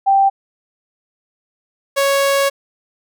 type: tone pair in turn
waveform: sine / sawtooth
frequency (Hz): 784 / 554.4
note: G5 / C#5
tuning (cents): 0 / 0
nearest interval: tritone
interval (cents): 600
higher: first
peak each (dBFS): -9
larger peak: neither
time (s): 0.06-0.3 / 1.96-2.5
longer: second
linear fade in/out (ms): 20
effects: none